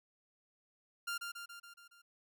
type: tone with echo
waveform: sawtooth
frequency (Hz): 1396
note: F6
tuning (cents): -1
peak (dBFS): -33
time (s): 1.07-1.18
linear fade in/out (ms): 10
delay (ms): 140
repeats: 6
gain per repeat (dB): -4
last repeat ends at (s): 2.02
effects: none